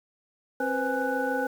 sine tone cluster, 267.1 / 490.5 / 517 / 827 / 1485 Hz, C4 / B4 / C5 / G#5 / F#6, +36 / -12 / -21 / -8 / +6 cents, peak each -31 dBFS, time 0.6-1.47 s, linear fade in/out 5 ms, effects tanh soft clip ceiling -14 dBFS + 8-bit

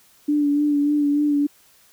sine tone with vibrato, 291.6 Hz, D4, 12 cents flat, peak -16 dBFS, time 0.28-1.47 s, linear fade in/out 10 ms, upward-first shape sine, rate 3.4 Hz, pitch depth 28 cents each way, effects white hiss -55 dBFS RMS until 1.92 s

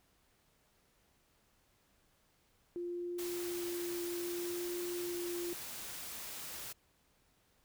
sine tone with vibrato, 349.2 Hz, F4, in tune, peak -37 dBFS, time 2.76-5.53 s, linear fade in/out 0 ms, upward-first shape triangle, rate 0.6 Hz, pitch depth 10 cents each way
white noise, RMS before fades -45 dBFS, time 3.18-6.73 s, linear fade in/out 10 ms
effects pink hiss -72 dBFS RMS until 7.64 s

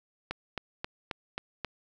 click train, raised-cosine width 0.3 ms, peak -17 dBFS, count 6, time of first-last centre 0.31-1.647 s, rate 3.74 Hz, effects none

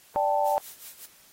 sine chord, D suspended fourth, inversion none, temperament just, 587.3 / 783.1 / 881 Hz, D5 / G5 / A5, 0 / -2 / +2 cents, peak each -26 dBFS, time 0.16-0.58 s, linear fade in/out 0 ms
blue noise with tremolo, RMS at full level -41 dBFS, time 0.45-1.06 s, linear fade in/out 5 ms, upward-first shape sine, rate 5.4 Hz, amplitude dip 80%
effects white hiss -56 dBFS RMS until 1.32 s + AAC 48 kbps

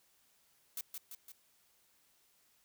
blue noise with echo, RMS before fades -40 dBFS, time 0.77-0.81 s, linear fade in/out 2 ms, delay 170 ms, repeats 3, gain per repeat -4 dB, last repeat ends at 1.32 s, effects white hiss -71 dBFS RMS until 2.64 s

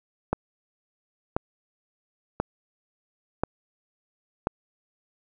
click train, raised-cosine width 1 ms, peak -9 dBFS, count 5, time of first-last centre 0.33-4.471 s, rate 0.966 Hz, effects none

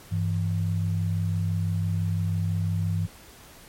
sine tone pair together, 98.85 / 164.81 Hz, G2 / E3, +15 / 0 cents, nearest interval major sixth, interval 885 cents, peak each -24 / -28 dBFS, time 0.11-3.07 s, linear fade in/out 20 ms, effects pink hiss -49 dBFS RMS until 3.68 s + MP3 64 kbps

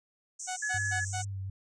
pink band-pass noise, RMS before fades -41 dBFS, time 0.39-1.25 s, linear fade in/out 10 ms, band 5800 to 8400 Hz, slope 96 dB/octave
sawtooth tone bursts, 740 Hz, F#5, in tune, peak -30 dBFS, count 4, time 0.47-1.226 s, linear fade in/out 20 ms, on 99 ms, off 120 ms
sine tone, 1700 Hz, G#6, 40 cents sharp, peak -30 dBFS, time 0.62-1.05 s, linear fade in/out 10 ms
sine tone with vibrato, 98.2 Hz, G2, 4 cents sharp, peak -34 dBFS, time 0.74-1.5 s, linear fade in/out 5 ms, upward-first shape sine, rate 2.6 Hz, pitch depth 43 cents each way
effects resampled to 22050 Hz

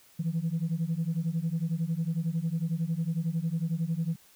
sine beating tone pair, 159.2 / 170.2 Hz, D#3 / F3, +40 / -44 cents, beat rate 11 Hz, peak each -29 dBFS, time 0.19-4.16 s, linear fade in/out 10 ms, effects tanh soft clip ceiling -22 dBFS + white hiss -59 dBFS RMS until 4.35 s

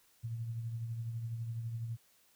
sine tone with tremolo, 115.2 Hz, A#2, 20 cents flat, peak -34 dBFS, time 0.23-1.97 s, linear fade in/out 20 ms, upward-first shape triangle, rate 12 Hz, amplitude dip 50%, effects white hiss -68 dBFS RMS until 2.35 s

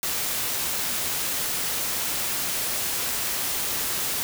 white noise, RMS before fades -27 dBFS, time 0.03-4.23 s, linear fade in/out 0 ms, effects none

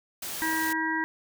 white noise, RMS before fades -35 dBFS, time 0.22-0.73 s, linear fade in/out 5 ms
harmonic tone, 320 Hz, D#4, 49 cents sharp, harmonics 1 / 3 / 5 / 6, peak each -31 / -31 / -31 / -31 dBFS, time 0.42-1.04 s, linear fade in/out 0 ms
effects none

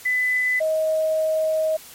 sine tone pair in turn, 2003 / 630.9 Hz, B6 / D#5, +24 / +24 cents, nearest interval octave + minor sixth, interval 2000 cents, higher first, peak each -18 dBFS, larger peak neither, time 0.05-0.6 / 0.6-1.77 s, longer second, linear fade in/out 10 ms, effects white hiss -43 dBFS RMS until 1.94 s + MP3 64 kbps

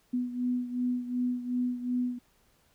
sine beating tone pair, 246.9 / 249.6 Hz, B3 / B3, 0 / +19 cents, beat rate 2.7 Hz, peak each -29 / -34 dBFS, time 0.13-2.19 s, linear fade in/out 10 ms, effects pink hiss -67 dBFS RMS until 2.74 s

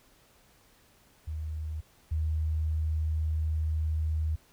sine tone pair in turn, 77.78 / 78.32 Hz, D#2 / D#2, 0 / +12 cents, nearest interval unison, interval 12 cents, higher second, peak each -32 / -26 dBFS, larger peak second, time 1.27-1.81 / 2.11-4.36 s, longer second, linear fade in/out 10 ms, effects pink hiss -62 dBFS RMS until 4.52 s

